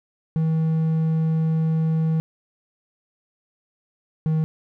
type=tone pair in turn; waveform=triangle; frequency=160.2 / 157.9 Hz; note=E3 / D#3; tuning=-49 / +26 cents; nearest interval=unison; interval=25 cents; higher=first; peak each=-16 dBFS; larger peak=neither; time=0.36-2.2 / 4.26-4.44 s; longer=first; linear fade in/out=0 ms; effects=none